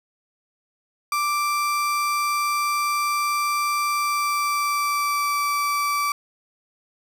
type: tone with pitch glide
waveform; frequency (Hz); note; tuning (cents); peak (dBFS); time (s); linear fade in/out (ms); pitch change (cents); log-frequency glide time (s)
35% pulse; 1174.7 to 1159.9; D6 to D6; 0 to -22; -19; 1.12-6.12; 2; -22; 3.87-5.39
effects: none